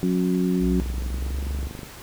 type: harmonic tone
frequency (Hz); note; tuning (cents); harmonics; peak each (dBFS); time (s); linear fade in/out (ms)
91.1; F#2; -26; 2 / 3 / 4; -21 / -25 / -27; 0.03-0.8; 0
type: tone with pitch glide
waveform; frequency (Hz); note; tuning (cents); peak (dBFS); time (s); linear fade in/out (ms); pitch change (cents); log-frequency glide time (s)
triangle; 61.74 to 68.11; B1 to C#2; 0 to -30; -23; 0.59-1.7; 50; +170; 1.08-1.4
type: click train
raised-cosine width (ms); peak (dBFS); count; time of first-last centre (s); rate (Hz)
3; -23; 26; 0.82-1.832; 24.7
effects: pink hiss -42 dBFS RMS until 2.02 s